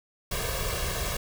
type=noise with comb filter; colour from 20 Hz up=pink; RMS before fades=-30 dBFS; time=0.31-1.17 s; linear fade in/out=5 ms; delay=1.8 ms; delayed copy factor=+0.8; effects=none